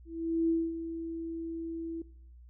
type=tone with ADSR envelope; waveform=sine; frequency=329.6 Hz; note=E4; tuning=in tune; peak=-24 dBFS; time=0.05-2.02 s; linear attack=440 ms; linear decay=230 ms; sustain=-11 dB; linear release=4 ms; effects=noise-tail reverb RT60 0.6 s tail -20 dB re dry + added 60 Hz sine -50 dBFS peak until 2.49 s